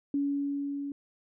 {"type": "tone with level ramp", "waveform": "sine", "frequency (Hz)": 282.5, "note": "C#4", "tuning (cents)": 33, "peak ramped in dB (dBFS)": [-25, -33], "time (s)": [0.14, 0.92], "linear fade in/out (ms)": 2, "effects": []}